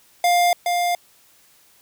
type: tone with echo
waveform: square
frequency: 703 Hz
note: F5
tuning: 11 cents sharp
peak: -15 dBFS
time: 0.24-0.53 s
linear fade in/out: 2 ms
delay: 420 ms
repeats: 1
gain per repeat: -4 dB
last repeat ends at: 0.95 s
effects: white hiss -55 dBFS RMS until 1.81 s